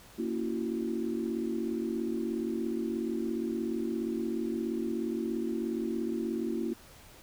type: chord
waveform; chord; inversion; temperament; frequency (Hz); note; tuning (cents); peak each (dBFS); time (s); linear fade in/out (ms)
sine; F# dominant seventh; first; just; 231.2 / 277.5 / 333 / 370; A#3 / C#4 / E4 / F#4; -14 / +2 / +18 / 0; -34 / -39 / -34 / -37; 0.18-6.74; 10
effects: pink hiss -54 dBFS RMS until 7.22 s